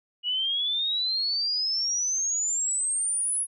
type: exponential sweep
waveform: sine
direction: up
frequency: 2900 to 10548 Hz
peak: -24 dBFS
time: 0.23-3.47 s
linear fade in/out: 50 ms
effects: none